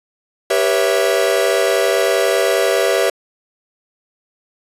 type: chord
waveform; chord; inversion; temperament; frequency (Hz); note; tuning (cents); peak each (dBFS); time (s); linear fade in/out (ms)
45% pulse; C# half-diminished seventh; second; equal with one note detuned; 392 / 484.3 / 554.4 / 659.3; G4 / B4 / C#5 / E5; 0 / -34 / 0 / 0; -19; 0.5-3.1; 5
effects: resampled to 32000 Hz